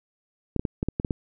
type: clicks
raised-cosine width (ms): 3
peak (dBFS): -12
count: 8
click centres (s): 0.563 / 0.595 / 0.652 / 0.829 / 0.886 / 0.999 / 1.048 / 1.108
effects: none